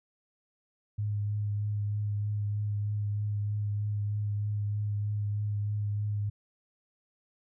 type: tone with vibrato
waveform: sine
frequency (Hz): 103.83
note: G#2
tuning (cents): 0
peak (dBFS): -28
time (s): 0.98-6.3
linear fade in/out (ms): 10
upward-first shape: triangle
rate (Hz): 3.2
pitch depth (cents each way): 18
effects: none